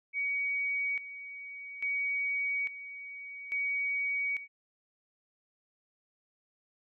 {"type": "tone with tremolo", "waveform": "sine", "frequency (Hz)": 2255, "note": "C#7", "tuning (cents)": 29, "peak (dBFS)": -29, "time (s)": [0.13, 4.48], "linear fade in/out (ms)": 50, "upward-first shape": "square", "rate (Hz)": 0.59, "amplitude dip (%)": 75, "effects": []}